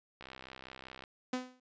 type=click train; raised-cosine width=0.3 ms; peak=-31 dBFS; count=55; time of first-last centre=0.21-1.038 s; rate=65.2 Hz
type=tone with exponential decay; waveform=sawtooth; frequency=253.3 Hz; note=B3; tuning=44 cents sharp; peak=-26 dBFS; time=1.33-1.6 s; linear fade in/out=5 ms; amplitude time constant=58 ms
effects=resampled to 16000 Hz